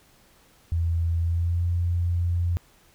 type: tone with pitch glide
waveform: sine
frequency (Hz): 83.7 to 86.75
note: E2 to F2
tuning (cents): +27 to -11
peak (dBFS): -21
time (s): 0.72-2.57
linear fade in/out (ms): 0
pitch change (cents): +62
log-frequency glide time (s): 1.19-1.66
effects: pink hiss -58 dBFS RMS until 2.94 s